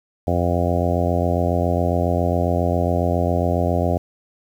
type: harmonic tone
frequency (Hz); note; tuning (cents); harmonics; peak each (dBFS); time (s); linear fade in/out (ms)
87.31; F2; 0; 1 / 2 / 3 / 4 / 5 / 6 / 7 / 8 / 9; -21 / -25 / -26 / -28 / -29 / -27 / -25 / -26 / -32; 0.27-3.98; 5
effects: 8-bit